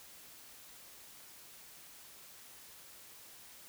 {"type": "silence", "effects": ["white hiss -55 dBFS RMS until 3.68 s"]}